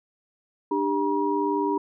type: tone cluster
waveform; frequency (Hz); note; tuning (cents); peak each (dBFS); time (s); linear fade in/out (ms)
sine; 298.5 / 397.4 / 957; D4 / G4 / A#5; +28 / +24 / +45; -26; 0.71-1.78; 5
effects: none